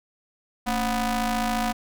sawtooth ring-modulated tone, 252.1 Hz, B3, 36 cents sharp, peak -16 dBFS, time 0.66-1.73 s, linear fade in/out 20 ms, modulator 477 Hz, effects none

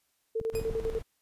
sine tone with tremolo, 448.6 Hz, A4, 34 cents sharp, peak -27 dBFS, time 0.35-0.99 s, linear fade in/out 10 ms, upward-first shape square, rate 10 Hz, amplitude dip 75%
clicks, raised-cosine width 5 ms, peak -28 dBFS, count 4, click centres 0.413 / 0.543 / 0.615 / 0.711 s
brown noise, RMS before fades -39 dBFS, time 0.52-1.03 s, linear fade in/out 20 ms
10% pulse tone with exponential decay, 2489 Hz, D#7, in tune, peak -29 dBFS, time 0.55-0.73 s, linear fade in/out 2 ms, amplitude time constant 39 ms
effects white hiss -74 dBFS RMS until 1.21 s + resampled to 32000 Hz

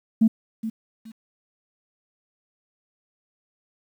sine tone with echo, 222.4 Hz, A3, 19 cents sharp, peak -12 dBFS, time 0.21-0.28 s, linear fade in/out 10 ms, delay 420 ms, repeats 2, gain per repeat -13 dB, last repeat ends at 1.12 s, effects tanh soft clip ceiling -8 dBFS + 9-bit

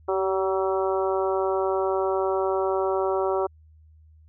harmonic tone with a mistuned harmonic, 190 Hz, F#3, 46 cents sharp, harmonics 2 / 3 / 4 / 5 / 6 / 7, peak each -24 / -28 / -30 / -32 / -34 / -35 dBFS, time 0.08-3.47 s, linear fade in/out 10 ms, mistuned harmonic 2, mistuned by +17 cents, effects added 78 Hz sine -50 dBFS peak until 4.28 s

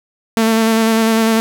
sawtooth tone with vibrato, 223.8 Hz, A3, 30 cents sharp, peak -7 dBFS, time 0.37-1.4 s, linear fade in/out 0 ms, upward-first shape square, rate 10 Hz, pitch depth 16 cents each way, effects none

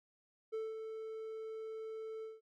triangle tone with ADSR envelope, 441.5 Hz, A4, 6 cents sharp, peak -34 dBFS, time 0.52-2.41 s, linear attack 22 ms, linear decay 200 ms, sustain -6 dB, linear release 180 ms, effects none

